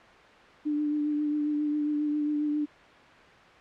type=tone with vibrato; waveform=sine; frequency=297.5 Hz; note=D4; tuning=22 cents sharp; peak=-25 dBFS; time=0.65-2.66 s; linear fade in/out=20 ms; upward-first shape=triangle; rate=7.4 Hz; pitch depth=24 cents each way; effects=white hiss -51 dBFS RMS until 3.6 s + low-pass 2000 Hz 12 dB/octave